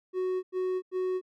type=tone bursts; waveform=triangle; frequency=370 Hz; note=F#4; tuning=in tune; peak=-25 dBFS; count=3; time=0.13-1.214 s; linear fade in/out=50 ms; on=300 ms; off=92 ms; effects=none